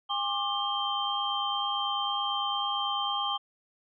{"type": "tone cluster", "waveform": "sine", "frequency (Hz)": [812, 1075, 1184, 3149], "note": ["G#5", "C6", "D6", "G7"], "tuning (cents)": [-39, 47, 14, 7], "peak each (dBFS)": [-33, -35, -34, -31], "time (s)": [0.09, 3.38], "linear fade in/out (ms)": 20, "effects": []}